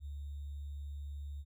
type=tone with sample-and-hold; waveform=sine; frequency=71.7 Hz; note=D2; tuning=41 cents flat; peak=-40 dBFS; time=0-1.45 s; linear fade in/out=50 ms; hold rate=3675 Hz; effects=none